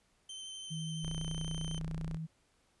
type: tone with vibrato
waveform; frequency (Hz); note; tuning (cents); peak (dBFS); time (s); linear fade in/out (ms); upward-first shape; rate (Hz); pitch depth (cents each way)
sawtooth; 3097; G7; -22; -40; 0.29-1.79; 5; triangle; 12; 19
type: tone with pitch glide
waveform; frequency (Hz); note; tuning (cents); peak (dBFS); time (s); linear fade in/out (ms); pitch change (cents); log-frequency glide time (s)
sine; 159.2 to 160.21; D#3 to E3; +40 to -49; -37; 0.7-2.27; 20; +11; 1.57-2.06
type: tone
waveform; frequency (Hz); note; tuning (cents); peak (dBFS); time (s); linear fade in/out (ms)
sawtooth; 30.03; B0; -48; -37; 1.03-2.17; 0
effects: pink hiss -72 dBFS RMS until 2.8 s + resampled to 24000 Hz